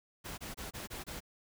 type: noise bursts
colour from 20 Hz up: pink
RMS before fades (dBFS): -43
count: 6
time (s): 0.24-1.205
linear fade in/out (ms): 20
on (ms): 140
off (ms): 25
effects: none

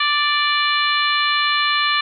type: harmonic tone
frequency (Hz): 587.3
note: D5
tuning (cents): 0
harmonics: 2 / 3 / 4 / 5 / 6 / 7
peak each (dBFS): -20 / -22 / -23 / -24 / -25 / -25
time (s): 0-2.01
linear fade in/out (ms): 5
effects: none

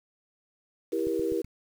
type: chord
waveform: sine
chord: E diminished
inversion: none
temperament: just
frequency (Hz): 329.6 / 395.6 / 474.7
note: E4 / G4 / Bb4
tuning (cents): 0 / +16 / +31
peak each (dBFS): -30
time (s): 0.92-1.42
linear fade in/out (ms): 10
type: click train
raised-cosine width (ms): 5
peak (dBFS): -30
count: 4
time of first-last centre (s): 1.07-1.446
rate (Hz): 7.98
effects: 8-bit

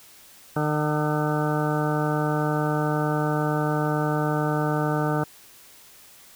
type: harmonic tone with a mistuned harmonic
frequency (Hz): 151.1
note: D3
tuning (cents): +50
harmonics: 1 / 2 / 3 / 4 / 5 / 6 / 8 / 9 / 10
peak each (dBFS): -25 / -28 / -30 / -31 / -32 / -33 / -34 / -35 / -35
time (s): 0.56-5.24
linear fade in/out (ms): 5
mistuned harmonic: 9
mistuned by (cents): -57
effects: white hiss -50 dBFS RMS until 6.35 s

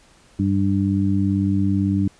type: harmonic tone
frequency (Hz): 98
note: G2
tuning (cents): 0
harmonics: 1 / 2 / 3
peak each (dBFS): -21 / -20 / -22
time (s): 0.39-2.08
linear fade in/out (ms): 5
effects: pink hiss -53 dBFS RMS until 2.19 s + resampled to 22050 Hz

